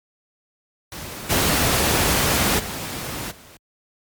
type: noise with level steps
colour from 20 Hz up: pink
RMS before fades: -33 / -18 / -29 / -45 dBFS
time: 0.92-3.57 s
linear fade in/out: 2 ms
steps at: 1.29 / 2.58 / 3.3 s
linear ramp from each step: 20 ms
effects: high-pass 60 Hz 12 dB/octave + MP3 96 kbps